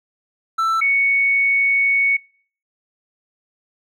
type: tone pair in turn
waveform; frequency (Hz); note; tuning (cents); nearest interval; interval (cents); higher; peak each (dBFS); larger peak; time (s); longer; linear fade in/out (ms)
triangle / sine; 1329 / 2222; E6 / C#7; +14 / +4; major sixth; 890; second; -14 / -14; neither; 0.58-0.81 / 0.81-2.17; second; 10
effects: noise-tail reverb RT60 0.5 s tail -25 dB re dry